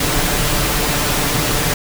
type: noise with comb filter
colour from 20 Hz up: pink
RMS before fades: -17 dBFS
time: 0-1.74 s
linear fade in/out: 5 ms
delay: 6.8 ms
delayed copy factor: +0.5
effects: none